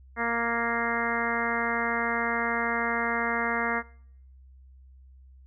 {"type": "harmonic tone with a mistuned harmonic", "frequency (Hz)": 233.1, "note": "A#3", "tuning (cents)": 0, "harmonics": [1, 2, 3, 4, 5, 6, 7, 8, 9], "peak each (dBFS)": [-34, -34, -34, -34, -34, -34, -34, -34, -34], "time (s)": [0.16, 3.83], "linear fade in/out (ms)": 50, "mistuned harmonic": 7, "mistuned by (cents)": 18, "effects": ["noise-tail reverb RT60 0.7 s tail -23 dB re dry", "added 65 Hz sine -49 dBFS peak until 5.46 s"]}